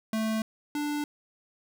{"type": "tone pair in turn", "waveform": "square", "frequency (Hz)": [220, 294.3], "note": ["A3", "D4"], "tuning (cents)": [0, 4], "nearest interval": "perfect fourth", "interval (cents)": 504, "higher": "second", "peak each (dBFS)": [-27, -29], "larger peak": "first", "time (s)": [[0.13, 0.42], [0.75, 1.04]], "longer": "neither", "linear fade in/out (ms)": 2, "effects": []}